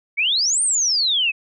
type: exponential two-way sweep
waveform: sine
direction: up then down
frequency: 2182 to 9140 to 2496 Hz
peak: -16 dBFS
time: 0.17-1.32 s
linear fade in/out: 20 ms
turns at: 0.62 s
effects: none